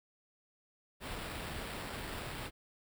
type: noise with sample-and-hold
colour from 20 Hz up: pink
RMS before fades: -42 dBFS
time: 1-2.51 s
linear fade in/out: 50 ms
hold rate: 6300 Hz
effects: none